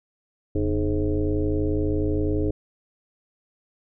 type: tone with frequency modulation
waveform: sine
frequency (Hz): 196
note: G3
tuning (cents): 0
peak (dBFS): -20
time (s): 0.55-2.51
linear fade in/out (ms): 5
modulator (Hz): 111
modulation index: 2.4
effects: none